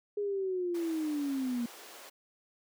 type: linear sweep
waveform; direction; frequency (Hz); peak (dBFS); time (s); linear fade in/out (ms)
sine; down; 415.3 to 233.1; -30; 0.17-1.66; 5
type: high-pass noise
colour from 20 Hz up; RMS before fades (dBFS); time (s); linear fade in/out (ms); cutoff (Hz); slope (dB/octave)
pink; -50; 0.74-2.1; 10; 360; 24
effects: none